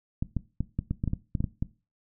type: clicks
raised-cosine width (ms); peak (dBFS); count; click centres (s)
5; -15; 12; 0.225 / 0.367 / 0.606 / 0.79 / 0.91 / 1.039 / 1.077 / 1.134 / 1.352 / 1.405 / 1.442 / 1.625
effects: noise-tail reverb RT60 0.3 s tail -18 dB re dry